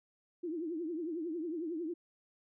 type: tone with vibrato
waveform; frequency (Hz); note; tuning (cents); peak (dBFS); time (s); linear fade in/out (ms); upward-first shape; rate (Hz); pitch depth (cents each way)
sine; 329.7; E4; 0; -35; 0.43-1.94; 10; triangle; 11; 170
effects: none